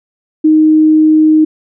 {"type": "tone", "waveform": "sine", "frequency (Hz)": 311.1, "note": "D#4", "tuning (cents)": 0, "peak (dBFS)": -4, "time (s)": [0.44, 1.45], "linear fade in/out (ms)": 10, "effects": []}